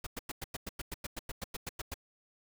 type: noise bursts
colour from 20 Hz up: pink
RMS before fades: -39 dBFS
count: 16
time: 0.04-1.942 s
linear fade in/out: 5 ms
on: 27 ms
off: 98 ms
effects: none